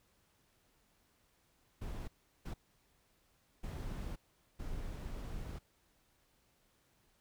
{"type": "noise bursts at uneven times", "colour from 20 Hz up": "brown", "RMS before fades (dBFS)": -42, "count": 4, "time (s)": [[1.81, 2.08], [2.45, 2.54], [3.63, 4.16], [4.59, 5.59]], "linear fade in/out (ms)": 10, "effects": ["pink hiss -73 dBFS RMS until 7.2 s"]}